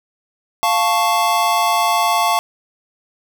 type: chord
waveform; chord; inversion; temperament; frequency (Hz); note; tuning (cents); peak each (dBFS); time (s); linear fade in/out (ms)
square; F augmented; none; equal; 698.5 / 880 / 1108.7; F5 / A5 / C#6; 0 / 0 / 0; -19; 0.63-2.39; 0
effects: 8-bit